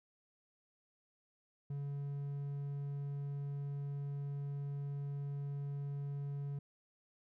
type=tone; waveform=triangle; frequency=141.6 Hz; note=C#3; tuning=37 cents sharp; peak=-36 dBFS; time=1.7-6.59 s; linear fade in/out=5 ms; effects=none